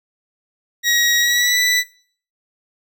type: tone with pitch glide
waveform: 20% pulse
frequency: 1901 to 1976 Hz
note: A#6 to B6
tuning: +33 to 0 cents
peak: -9 dBFS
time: 0.83-1.84 s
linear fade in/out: 50 ms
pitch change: +67 cents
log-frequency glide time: 1.2-1.58 s
effects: noise-tail reverb RT60 0.5 s tail -21 dB re dry